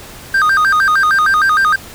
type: tone with vibrato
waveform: triangle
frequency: 1396.9 Hz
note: F6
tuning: in tune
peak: -7 dBFS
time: 0.34-1.76 s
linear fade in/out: 5 ms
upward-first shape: square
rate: 6.5 Hz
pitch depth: 210 cents each way
effects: pink hiss -34 dBFS RMS until 1.94 s